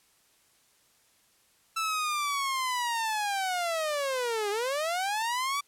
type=linear two-way sweep; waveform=sawtooth; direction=down then up; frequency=1329 to 399.8 to 1163 Hz; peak=-24 dBFS; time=1.76-5.61 s; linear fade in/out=10 ms; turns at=4.5 s; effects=white hiss -65 dBFS RMS until 5.67 s + low-pass 12000 Hz 12 dB/octave